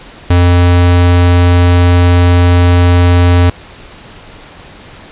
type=tone; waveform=square; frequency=88.1 Hz; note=F2; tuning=16 cents sharp; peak=-5 dBFS; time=0.3-3.5 s; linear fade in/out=5 ms; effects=pink hiss -34 dBFS RMS until 5.11 s + resampled to 8000 Hz